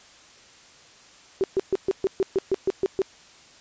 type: tone bursts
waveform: sine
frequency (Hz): 384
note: G4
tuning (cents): -36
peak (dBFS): -18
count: 11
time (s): 1.41-3.018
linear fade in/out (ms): 0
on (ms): 28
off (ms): 130
effects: white hiss -51 dBFS RMS until 3.6 s + resampled to 16000 Hz